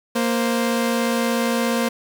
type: tone pair together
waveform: sawtooth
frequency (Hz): 233 / 523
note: A#3 / C5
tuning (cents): -1 / -1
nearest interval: octave + major second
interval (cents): 1400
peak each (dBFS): -16 / -20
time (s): 0.15-1.89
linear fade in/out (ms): 10
effects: 7-bit